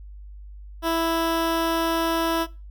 15% pulse tone with notch filter, 330 Hz, E4, 2 cents sharp, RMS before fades -23 dBFS, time 0.82-2.47 s, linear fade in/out 50 ms, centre 7300 Hz, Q 1.7, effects noise-tail reverb RT60 0.3 s tail -20 dB re dry + added 50 Hz sine -38 dBFS peak until 2.7 s

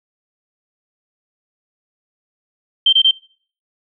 sine tone bursts, 3136 Hz, G7, in tune, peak -8 dBFS, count 3, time 2.86-3.111 s, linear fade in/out 5 ms, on 67 ms, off 25 ms, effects noise-tail reverb RT60 0.5 s tail -25 dB re dry

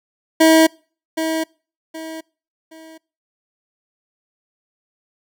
25% pulse tone with echo, 320.9 Hz, E4, 46 cents flat, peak -5 dBFS, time 0.4-0.67 s, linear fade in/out 10 ms, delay 770 ms, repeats 3, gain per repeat -10 dB, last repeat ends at 2.98 s, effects noise-tail reverb RT60 0.4 s tail -26 dB re dry

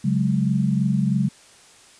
sine chord, C# suspended fourth, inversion none, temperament just, 138.59 / 184.79 / 207.9 Hz, C#3 / F#3 / G#3, 0 / -2 / +2 cents, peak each -22 dBFS, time 0.04-1.29 s, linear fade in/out 10 ms, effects white hiss -50 dBFS RMS until 1.99 s + resampled to 22050 Hz

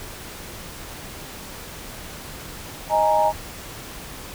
sine chord, D# suspended fourth, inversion none, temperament equal, 622.3 / 830.6 / 932.3 Hz, D#5 / G#5 / A#5, 0 / 0 / 0 cents, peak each -20 dBFS, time 2.89-3.33 s, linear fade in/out 50 ms, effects pink hiss -37 dBFS RMS until 4.34 s

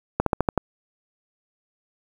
slowing click train, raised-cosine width 1 ms, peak -5 dBFS, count 6, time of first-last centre 0.2-0.577 s, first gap 63 ms, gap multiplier 1.09, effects 7-bit

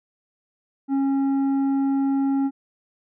sine tone with tanh clipping, 273.5 Hz, C#4, 23 cents flat, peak -20 dBFS, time 0.88-2.51 s, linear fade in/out 50 ms, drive 7 dB, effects none

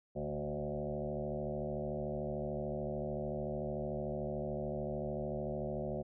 sine tone with frequency modulation, 371.1 Hz, F#4, 5 cents sharp, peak -35 dBFS, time 0.15-6.03 s, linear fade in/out 20 ms, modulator 73.5 Hz, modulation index 3.9, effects none

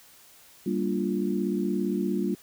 sine chord, G minor seventh, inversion none, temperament equal, 196 / 233.1 / 293.7 / 349.2 Hz, G3 / Bb3 / D4 / F4, 0 / 0 / 0 / 0 cents, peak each -28 / -31 / -32 / -30 dBFS, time 0.66-2.35 s, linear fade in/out 5 ms, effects white hiss -54 dBFS RMS until 2.42 s

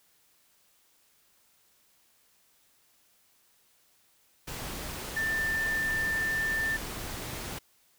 sine tone in noise, 1782 Hz, A6, 22 cents sharp, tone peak -27 dBFS, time 5.16-6.77 s, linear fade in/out 10 ms, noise pink, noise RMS -38 dBFS, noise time 4.47-7.59 s, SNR +8 dB, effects white hiss -66 dBFS RMS until 7.98 s

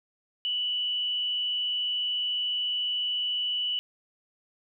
sine tone with frequency modulation, 2960 Hz, F#7, in tune, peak -26 dBFS, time 0.45-3.79 s, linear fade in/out 0 ms, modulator 146 Hz, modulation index 0.32, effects none

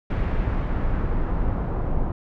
brown noise with low-pass filter sweep, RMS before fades -23 dBFS, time 0.1-2.12 s, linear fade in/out 5 ms, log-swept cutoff 2200 to 960 Hz, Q 1.1, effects none

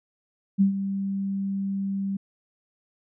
sine tone with ADSR envelope, 196 Hz, G3, in tune, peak -14 dBFS, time 0.58-2.17 s, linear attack 30 ms, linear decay 110 ms, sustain -11 dB, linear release 7 ms, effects none

